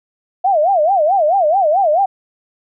sine tone with vibrato, 691 Hz, F5, 19 cents flat, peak -10 dBFS, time 0.44-2.06 s, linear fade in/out 10 ms, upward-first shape sine, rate 4.6 Hz, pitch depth 260 cents each way, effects none

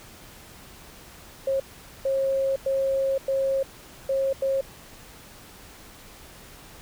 sine tone bursts at uneven times, 540 Hz, C#5, 45 cents flat, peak -21 dBFS, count 6, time 1.47-1.6 / 2.05-2.56 / 2.66-3.18 / 3.28-3.63 / 4.09-4.33 / 4.42-4.61 s, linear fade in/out 5 ms, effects pink hiss -47 dBFS RMS until 6.81 s

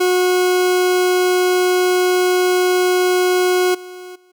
40% pulse tone with level steps, 363.9 Hz, F#4, 29 cents flat, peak -12 / -31 / -49 dBFS, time 0-4.32 s, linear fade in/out 10 ms, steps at 3.74 / 4.15 s, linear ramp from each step 10 ms, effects none

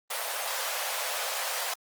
pink high-pass noise, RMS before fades -32 dBFS, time 0.1-1.74 s, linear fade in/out 5 ms, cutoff 530 Hz, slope 48 dB/octave, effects Opus 24 kbps

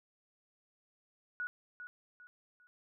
sine tone with echo, 1462 Hz, F#6, 21 cents flat, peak -35 dBFS, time 1.4-1.47 s, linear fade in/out 0 ms, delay 400 ms, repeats 3, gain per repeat -9 dB, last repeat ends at 2.67 s, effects none

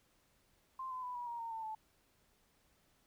sine tone with pitch steps, 1046.5 / 1019.6 / 993.5 / 968 / 943.2 / 919 / 895.4 / 872.4 Hz, C6 / C6 / B5 / B5 / A#5 / A#5 / A5 / A5, 0 / -45 / +10 / -35 / +20 / -25 / +30 / -15 cents, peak -40 dBFS, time 0.79-1.75 s, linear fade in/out 5 ms, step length 120 ms, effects pink hiss -73 dBFS RMS until 3.06 s

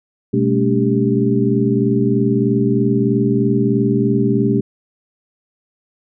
sine tone cluster, 124.9 / 203.4 / 223.5 / 286.6 / 394.7 Hz, B2 / G#3 / A3 / D4 / G4, +20 / -36 / +27 / -42 / +12 cents, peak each -19 dBFS, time 0.33-4.61 s, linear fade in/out 10 ms, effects none

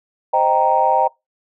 sine chord, C minor seventh, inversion none, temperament equal, 523.3 / 622.3 / 784 / 932.3 Hz, C5 / Eb5 / G5 / Bb5, 0 / 0 / 0 / 0 cents, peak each -21 / -20 / -16 / -16 dBFS, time 0.33-1.08 s, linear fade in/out 10 ms, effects noise-tail reverb RT60 0.2 s tail -24 dB re dry + tanh soft clip ceiling -2 dBFS

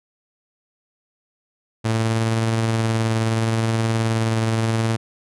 sawtooth tone with tremolo, 112.6 Hz, A2, 40 cents sharp, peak -13 dBFS, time 1.84-4.97 s, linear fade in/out 20 ms, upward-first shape sine, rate 19 Hz, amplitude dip 25%, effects resampled to 24000 Hz

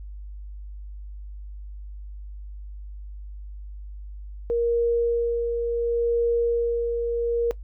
sine tone with tremolo, 470 Hz, A#4, 14 cents sharp, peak -18 dBFS, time 4.5-7.51 s, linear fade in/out 0 ms, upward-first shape sine, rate 0.7 Hz, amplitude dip 40%, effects noise-tail reverb RT60 0.1 s tail -18 dB re dry + added 50 Hz sine -35 dBFS peak until 7.63 s

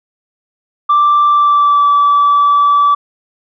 sine tone with pitch glide, 1174.7 to 1154.5 Hz, D6 to D6, 0 to -30 cents, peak -5 dBFS, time 0.89-2.95 s, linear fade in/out 10 ms, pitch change -30 cents, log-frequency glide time 1.28-1.88 s, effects tanh soft clip ceiling -4 dBFS

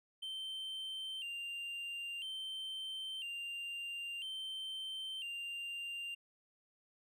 triangle tone with vibrato, 2944 Hz, F#7, 9 cents flat, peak -39 dBFS, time 0.22-6.15 s, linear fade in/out 10 ms, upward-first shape square, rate 0.5 Hz, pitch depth 94 cents each way, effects none

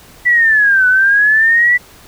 sine linear two-way sweep, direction down then up, 1975.5 to 1486 to 1975.5 Hz, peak -7 dBFS, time 0.25-1.78 s, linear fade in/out 20 ms, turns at 0.87 s, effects pink hiss -41 dBFS RMS until 2.07 s

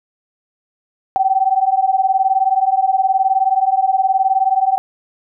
sine beating tone pair, 758 / 777 Hz, F#5 / G5, +42 / -16 cents, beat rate 19 Hz, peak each -15 dBFS, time 1.16-4.78 s, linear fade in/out 0 ms, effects none

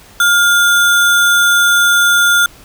sine tone with sample-and-hold, 1412 Hz, F6, 19 cents sharp, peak -7 dBFS, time 0.2-2.46 s, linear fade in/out 2 ms, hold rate 4900 Hz, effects pink hiss -41 dBFS RMS until 2.64 s

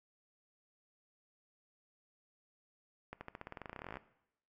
accelerating click train, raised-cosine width 0.5 ms, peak -29 dBFS, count 23, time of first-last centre 3.13-3.97 s, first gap 80 ms, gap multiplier 0.92, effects noise-tail reverb RT60 0.8 s tail -17 dB re dry

